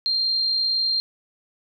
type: tone with amplitude modulation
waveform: sine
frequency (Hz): 4186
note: C8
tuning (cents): 0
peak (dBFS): -18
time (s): 0.06-1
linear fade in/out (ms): 0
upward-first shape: sine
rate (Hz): 60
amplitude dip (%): 30
effects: none